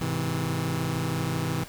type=chord; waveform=sawtooth; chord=Ab augmented; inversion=none; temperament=just; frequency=103.83 / 129.78 / 162.23 Hz; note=Ab2 / C3 / E3; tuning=0 / -14 / -27 cents; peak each=-30 / -26 / -25 dBFS; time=0.01-1.64 s; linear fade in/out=5 ms; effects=pink hiss -45 dBFS RMS until 1.68 s